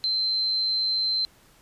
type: tone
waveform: sine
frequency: 4103 Hz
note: C8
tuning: 35 cents flat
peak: -22 dBFS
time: 0.04-1.25 s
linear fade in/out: 0 ms
effects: pink hiss -57 dBFS RMS until 1.61 s + resampled to 32000 Hz